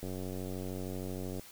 click train, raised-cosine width 2 ms, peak -27 dBFS, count 128, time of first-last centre 0.03-1.396 s, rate 93 Hz, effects white hiss -53 dBFS RMS until 1.51 s

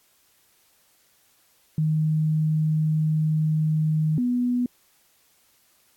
sine tone pair in turn, 155.56 / 245.8 Hz, D#3 / B3, 0 / -8 cents, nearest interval minor sixth, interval 792 cents, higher second, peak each -19 / -20 dBFS, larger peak first, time 1.78-4.18 / 4.18-4.66 s, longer first, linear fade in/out 2 ms, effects white hiss -62 dBFS RMS until 5.96 s + AAC 64 kbps

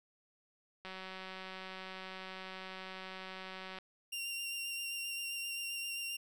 click train, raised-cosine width 0.3 ms, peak -30 dBFS, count 553, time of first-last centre 0.85-3.786 s, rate 188 Hz
sawtooth tone with vibrato, 2771 Hz, F7, 14 cents flat, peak -35 dBFS, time 4.12-6.17 s, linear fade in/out 10 ms, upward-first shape sine, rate 7.6 Hz, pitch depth 16 cents each way
effects none

